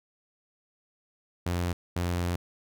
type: tone pair in turn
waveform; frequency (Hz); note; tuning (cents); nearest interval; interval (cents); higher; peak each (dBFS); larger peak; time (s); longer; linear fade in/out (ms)
sawtooth; 87.7 / 87.7; F2 / F2; +8 / +8; unison; 0; neither; -23; neither; 1.46-1.73 / 1.96-2.36; second; 5
effects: none